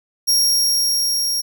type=tone with level ramp; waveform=sawtooth; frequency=5588 Hz; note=F8; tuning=in tune; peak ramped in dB=-10 to -16 dBFS; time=0.27-1.42 s; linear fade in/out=20 ms; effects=none